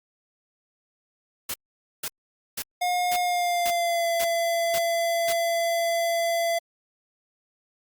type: noise bursts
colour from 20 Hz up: white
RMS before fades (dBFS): -30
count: 8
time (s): 1.49-5.328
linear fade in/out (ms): 5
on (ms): 51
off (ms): 490
type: tone with pitch glide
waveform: square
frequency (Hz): 716 to 675.8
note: F5 to E5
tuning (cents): +43 to +43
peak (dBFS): -23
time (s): 2.81-6.59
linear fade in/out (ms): 10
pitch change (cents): -100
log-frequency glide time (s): 3.2-4.09
effects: Opus 48 kbps